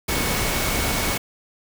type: tone in noise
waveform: sine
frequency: 2217 Hz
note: C#7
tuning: in tune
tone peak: -32 dBFS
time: 0.08-1.18 s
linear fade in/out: 10 ms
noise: pink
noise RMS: -23 dBFS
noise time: 0.08-1.18 s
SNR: -12 dB
effects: none